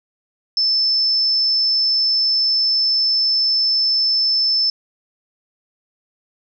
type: tone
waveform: sine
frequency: 5274 Hz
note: E8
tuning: in tune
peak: -14 dBFS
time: 0.57-4.7 s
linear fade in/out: 2 ms
effects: none